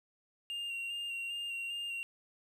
triangle tone with vibrato, 2782 Hz, F7, 7 cents flat, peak -35 dBFS, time 0.5-2.03 s, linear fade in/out 0 ms, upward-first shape square, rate 2.5 Hz, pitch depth 17 cents each way, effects none

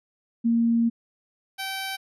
sine / 10% pulse tone pair in turn, 231.9 / 772.8 Hz, A#3 / G5, -9 / -25 cents, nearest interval octave + major sixth, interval 2084 cents, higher second, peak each -18 / -21 dBFS, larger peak first, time 0.44-0.9 / 1.58-1.97 s, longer first, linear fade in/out 20 ms, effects resampled to 32000 Hz

